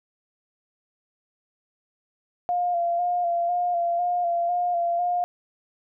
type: tone with vibrato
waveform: sine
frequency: 698.5 Hz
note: F5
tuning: in tune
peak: -21 dBFS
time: 2.49-5.24 s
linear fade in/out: 0 ms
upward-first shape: square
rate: 2 Hz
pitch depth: 27 cents each way
effects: none